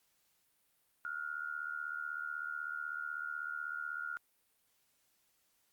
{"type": "tone with amplitude modulation", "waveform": "sine", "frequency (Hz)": 1420, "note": "F6", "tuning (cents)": 28, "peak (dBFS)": -34, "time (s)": [1.05, 4.17], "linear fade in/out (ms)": 0, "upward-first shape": "sine", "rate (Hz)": 76.1, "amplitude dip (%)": 85, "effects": ["white hiss -75 dBFS RMS until 5.72 s", "Opus 48 kbps"]}